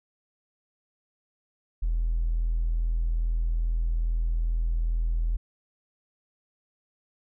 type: tone with tanh clipping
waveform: triangle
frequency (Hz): 41.2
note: E1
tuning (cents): 0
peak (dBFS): -22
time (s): 1.82-5.37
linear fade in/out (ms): 10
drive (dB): 1
effects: none